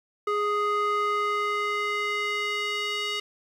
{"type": "tone with band-pass filter sweep", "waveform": "square", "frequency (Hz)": 414.9, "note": "G#4", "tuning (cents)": -2, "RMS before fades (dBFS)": -27, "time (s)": [0.27, 3.2], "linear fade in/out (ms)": 5, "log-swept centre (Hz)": [980, 3000], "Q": 1.9, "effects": ["10-bit"]}